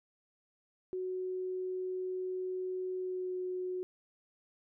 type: tone with pitch glide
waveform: sine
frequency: 370 to 366.4 Hz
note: F#4 to F#4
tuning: 0 to -17 cents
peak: -34 dBFS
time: 0.93-3.83 s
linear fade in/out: 0 ms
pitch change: -17 cents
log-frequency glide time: 2.96-3.37 s
effects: none